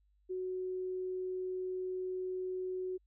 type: tone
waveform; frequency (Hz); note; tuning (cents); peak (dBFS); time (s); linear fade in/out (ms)
sine; 370; F#4; 0; -35; 0.29-2.98; 20
effects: added 50 Hz sine -68 dBFS peak until 3.06 s